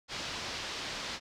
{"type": "low-pass noise", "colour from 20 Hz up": "white", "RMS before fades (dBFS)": -39, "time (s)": [0.08, 1.2], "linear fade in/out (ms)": 50, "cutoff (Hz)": 5200, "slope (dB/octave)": 24, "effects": []}